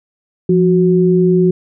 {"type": "tone pair together", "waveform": "sine", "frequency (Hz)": [173.77, 368.2], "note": ["F3", "F#4"], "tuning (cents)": [-8, -8], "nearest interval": "octave + minor second", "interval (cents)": 1300, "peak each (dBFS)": -11, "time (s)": [0.49, 1.51], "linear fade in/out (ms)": 5, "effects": []}